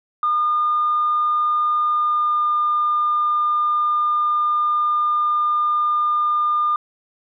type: tone with pitch glide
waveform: sine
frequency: 1214 to 1207 Hz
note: D#6 to D6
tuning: -43 to +47 cents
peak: -15 dBFS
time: 0.23-6.76 s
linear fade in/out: 2 ms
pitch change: -10 cents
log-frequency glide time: 1.82-2.54 s
effects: tanh soft clip ceiling -11 dBFS